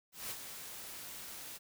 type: noise with ADSR envelope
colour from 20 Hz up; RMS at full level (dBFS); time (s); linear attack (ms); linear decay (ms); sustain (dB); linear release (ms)
white; -40; 0.12-1.59; 180; 54; -7; 31
effects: none